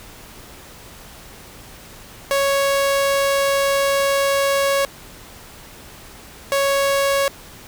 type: tone bursts at uneven times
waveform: sawtooth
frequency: 554.4 Hz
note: C#5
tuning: in tune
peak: -12 dBFS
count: 2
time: 2.31-4.85 / 6.52-7.28 s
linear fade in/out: 0 ms
effects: pink hiss -41 dBFS RMS until 7.67 s